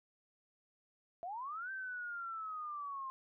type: linear two-way sweep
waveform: sine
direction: up then down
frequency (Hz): 659.3 to 1568 to 1051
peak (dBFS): -40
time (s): 1.23-3.1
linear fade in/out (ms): 0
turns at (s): 1.71
effects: none